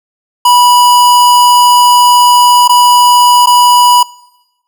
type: tone with dropouts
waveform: square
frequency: 979 Hz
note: B5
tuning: 15 cents flat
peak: -4 dBFS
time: 0.45-4.03 s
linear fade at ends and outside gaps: 5 ms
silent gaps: 2.678-2.693 / 3.46-3.47 s
effects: noise-tail reverb RT60 1.0 s tail -22 dB re dry